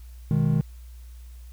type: chord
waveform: triangle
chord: G# minor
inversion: first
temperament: just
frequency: 124.59 / 155.74 / 207.7 Hz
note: B2 / D#3 / G#3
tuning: +16 / +2 / 0 cents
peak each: -23 / -19 / -25 dBFS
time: 0.31-0.61 s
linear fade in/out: 0 ms
effects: added 60 Hz sine -40 dBFS peak until 1.52 s + white hiss -59 dBFS RMS until 1.52 s